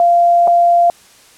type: tone with dropouts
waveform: sine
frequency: 692 Hz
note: F5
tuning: 16 cents flat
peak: -7 dBFS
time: 0-0.9 s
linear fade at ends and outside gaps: 1 ms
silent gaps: 0.474-0.478 s
effects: white hiss -45 dBFS RMS until 1.37 s + low-pass 10000 Hz 12 dB/octave